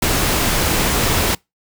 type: noise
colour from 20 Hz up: pink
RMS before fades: -17 dBFS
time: 0.02-1.35 s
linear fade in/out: 5 ms
effects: noise-tail reverb RT60 0.2 s tail -26 dB re dry